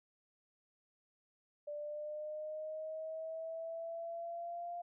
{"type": "linear sweep", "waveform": "sine", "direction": "up", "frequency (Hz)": [587.3, 698.5], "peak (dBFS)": -40, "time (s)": [1.67, 4.82], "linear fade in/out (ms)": 10, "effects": []}